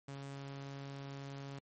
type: tone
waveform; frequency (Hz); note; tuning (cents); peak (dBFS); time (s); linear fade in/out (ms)
sawtooth; 138.59; C#3; 0; -40; 0.08-1.59; 5
effects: MP3 32 kbps